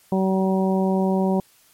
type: harmonic tone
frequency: 190 Hz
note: F#3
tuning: 46 cents sharp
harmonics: 1 / 2 / 3 / 4 / 5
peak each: -19 / -24 / -27 / -29 / -31 dBFS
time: 0.12-1.4 s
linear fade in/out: 2 ms
effects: white hiss -56 dBFS RMS until 1.73 s + MP3 64 kbps